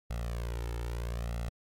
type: tone with flanger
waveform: sawtooth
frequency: 58.27 Hz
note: A#1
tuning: in tune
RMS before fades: -35 dBFS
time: 0.1-1.49 s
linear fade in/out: 5 ms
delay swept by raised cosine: 1.5 to 2.27 ms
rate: 0.78 Hz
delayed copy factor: +0.9
effects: MP3 64 kbps